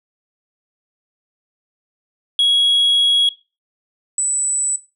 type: tone pair in turn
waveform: sine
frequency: 3322 / 7956 Hz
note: G#7 / B8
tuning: 0 / +12 cents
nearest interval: octave + minor third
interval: 1512 cents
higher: second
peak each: -9 / -15 dBFS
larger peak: first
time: 2.39-3.29 / 4.18-4.76 s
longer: first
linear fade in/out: 2 ms
effects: noise-tail reverb RT60 0.3 s tail -20 dB re dry + tanh soft clip ceiling -10 dBFS